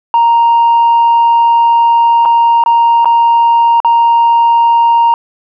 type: tone with dropouts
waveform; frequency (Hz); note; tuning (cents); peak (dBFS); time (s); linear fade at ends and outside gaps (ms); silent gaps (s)
sine; 932.3; A#5; 0; -3; 0.14-5.14; 1; 2.252-2.257 / 2.638-2.661 / 3.046-3.056 / 3.802-3.847
effects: tanh soft clip ceiling -3 dBFS